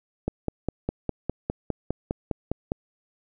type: click train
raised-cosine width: 2 ms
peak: -12 dBFS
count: 13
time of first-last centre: 0.28-2.719 s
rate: 4.92 Hz
effects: none